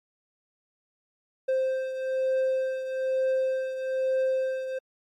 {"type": "beating tone pair", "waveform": "triangle", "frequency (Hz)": [523.3, 524.4], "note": ["C5", "C5"], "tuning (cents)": [0, 4], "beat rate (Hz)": 1.1, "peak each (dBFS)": [-23, -30], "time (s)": [1.48, 4.79], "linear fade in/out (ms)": 10, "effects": ["MP3 64 kbps"]}